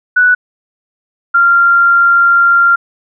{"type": "tone pair in turn", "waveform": "sine", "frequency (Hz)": [1480, 1387], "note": ["F#6", "F6"], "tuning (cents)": [0, -12], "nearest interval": "minor second", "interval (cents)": 112, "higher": "first", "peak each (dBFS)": -5, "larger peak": "neither", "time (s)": [[0.16, 0.35], [1.34, 2.76]], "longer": "second", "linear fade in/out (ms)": 10, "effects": []}